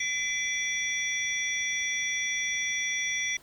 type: tone cluster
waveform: sine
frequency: 2018 / 2331 / 3428 / 5780 Hz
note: B6 / D7 / A7 / F#8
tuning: +37 / -14 / -46 / -41 cents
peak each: -31 / -33 / -36 / -33 dBFS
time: 0-3.37 s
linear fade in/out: 5 ms
effects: pink hiss -56 dBFS RMS until 3.42 s